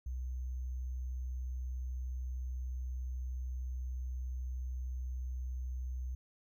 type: tone with sample-and-hold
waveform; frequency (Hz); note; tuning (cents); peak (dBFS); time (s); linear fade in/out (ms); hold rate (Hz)
sine; 63.2; B1; +41; -36; 0.06-6.15; 5; 6300
effects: none